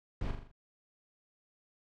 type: noise with echo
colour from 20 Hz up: brown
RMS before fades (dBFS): -35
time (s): 0.21-0.31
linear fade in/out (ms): 2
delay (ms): 41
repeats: 5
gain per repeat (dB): -5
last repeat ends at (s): 0.515
effects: low-pass 4000 Hz 12 dB/octave